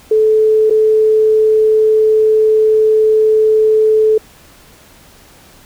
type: tone with dropouts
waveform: sine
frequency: 434.5 Hz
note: A4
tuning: 22 cents flat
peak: -7 dBFS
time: 0.11-4.18 s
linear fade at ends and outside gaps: 5 ms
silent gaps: 0.699-0.706 s
effects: pink hiss -43 dBFS RMS until 5.65 s